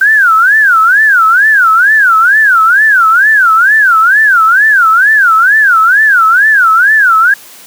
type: tone with vibrato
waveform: sine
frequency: 1513 Hz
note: F#6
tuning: 38 cents sharp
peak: -3 dBFS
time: 0.01-7.34 s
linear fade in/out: 5 ms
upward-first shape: sine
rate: 2.2 Hz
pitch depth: 270 cents each way
effects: white hiss -34 dBFS RMS until 7.66 s + high-pass 150 Hz 12 dB/octave